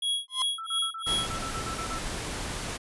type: tone with tremolo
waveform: square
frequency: 3322 Hz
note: G#7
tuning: in tune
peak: -25 dBFS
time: 0.02-1.36 s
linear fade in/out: 5 ms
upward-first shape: sine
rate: 2.9 Hz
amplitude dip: 100%
type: tone with exponential growth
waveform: 45% pulse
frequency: 1036 Hz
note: C6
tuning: 17 cents flat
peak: -26 dBFS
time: 0.28-0.42 s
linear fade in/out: 1 ms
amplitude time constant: 30 ms
type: tone bursts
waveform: sine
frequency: 1327 Hz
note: E6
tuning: 11 cents sharp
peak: -34 dBFS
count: 12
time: 0.58-1.987 s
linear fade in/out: 5 ms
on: 87 ms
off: 33 ms
type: noise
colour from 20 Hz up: pink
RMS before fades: -34 dBFS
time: 1.06-2.78 s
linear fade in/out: 20 ms
effects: resampled to 24000 Hz